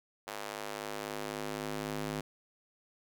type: tone with high-pass filter sweep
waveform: square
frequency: 51.9 Hz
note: G#1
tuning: in tune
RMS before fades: -39 dBFS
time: 0.27-2.21 s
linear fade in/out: 5 ms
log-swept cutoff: 640 to 190 Hz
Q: 0.87
effects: none